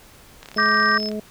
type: click train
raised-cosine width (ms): 0.2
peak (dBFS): -21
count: 25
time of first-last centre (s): 0.43-1.116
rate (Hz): 35
type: tone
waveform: sine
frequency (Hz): 5220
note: E8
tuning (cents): -18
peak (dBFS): -26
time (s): 0.56-1.1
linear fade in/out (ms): 20
type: harmonic tone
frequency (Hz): 212.7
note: G#3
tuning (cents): +42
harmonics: 1 / 2 / 3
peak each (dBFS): -27 / -30 / -33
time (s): 0.56-1.2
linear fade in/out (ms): 5
type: chord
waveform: sine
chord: G minor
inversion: second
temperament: just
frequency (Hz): 1176 / 1568 / 1881.6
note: D6 / G6 / Bb6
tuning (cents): +2 / 0 / +16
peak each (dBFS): -19 / -19 / -22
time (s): 0.58-0.98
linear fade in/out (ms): 5
effects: pink hiss -48 dBFS RMS until 1.3 s